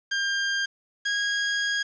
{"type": "tone pair in turn", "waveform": "sawtooth", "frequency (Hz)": [1600, 1641.2], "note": ["G6", "G#6"], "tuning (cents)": [35, -21], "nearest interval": "unison", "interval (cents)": 44, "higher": "second", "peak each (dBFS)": -20, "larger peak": "neither", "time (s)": [[0.11, 0.66], [1.05, 1.83]], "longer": "second", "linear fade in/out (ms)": 10, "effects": ["resampled to 16000 Hz", "8-bit"]}